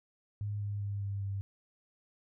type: tone with pitch steps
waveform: sine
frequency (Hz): 103.3 / 102.11 / 100.94 / 99.78 / 98.64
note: G#2 / G#2 / G#2 / G2 / G2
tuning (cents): -9 / -29 / -49 / +31 / +11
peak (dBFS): -33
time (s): 0.41-1.41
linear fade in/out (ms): 0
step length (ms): 200
effects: none